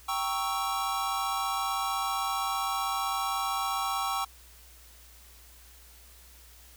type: chord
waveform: square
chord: G diminished seventh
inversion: none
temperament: equal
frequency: 784 / 932.3 / 1108.7 / 1318.5 Hz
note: G5 / Bb5 / Db6 / Fb6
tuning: 0 / 0 / 0 / 0 cents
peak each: -34 / -39 / -33 / -35 dBFS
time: 0.08-4.25 s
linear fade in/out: 10 ms
effects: added 60 Hz sine -54 dBFS peak until 6.76 s + white hiss -55 dBFS RMS until 6.76 s